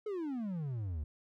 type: exponential sweep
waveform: triangle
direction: down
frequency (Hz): 440 to 70.1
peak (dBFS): -33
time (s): 0.06-1.04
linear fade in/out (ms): 5
effects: none